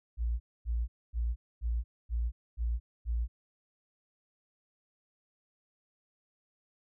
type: tone bursts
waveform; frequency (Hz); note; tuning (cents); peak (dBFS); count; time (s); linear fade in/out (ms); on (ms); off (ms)
sine; 58; A#1; -8; -28; 7; 0.17-3.28; 50; 230; 250
effects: none